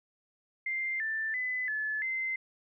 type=tone with pitch steps; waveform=sine; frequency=2095 / 1772 / 2009 / 1726 / 2070 Hz; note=C7 / A6 / B6 / A6 / C7; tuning=+2 / +12 / +29 / -34 / -19 cents; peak=-30 dBFS; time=0.66-2.36 s; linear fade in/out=5 ms; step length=340 ms; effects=none